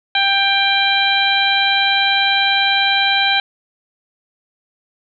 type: harmonic tone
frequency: 790 Hz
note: G5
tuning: 13 cents sharp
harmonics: 1 / 2 / 3 / 4 / 5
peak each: -19 / -19 / -19 / -19 / -19 dBFS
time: 0.15-3.4 s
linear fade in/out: 2 ms
effects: none